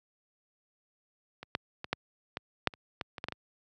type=clicks; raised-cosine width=0.3 ms; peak=-26 / -13 / -21 / -12 / -18 / -7 / -30 / -17 / -23 / -18 / -18 / -21 dBFS; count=12; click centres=1.43 / 1.551 / 1.844 / 1.93 / 2.371 / 2.673 / 2.738 / 3.012 / 3.182 / 3.241 / 3.285 / 3.323 s; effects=high-pass 80 Hz 12 dB/octave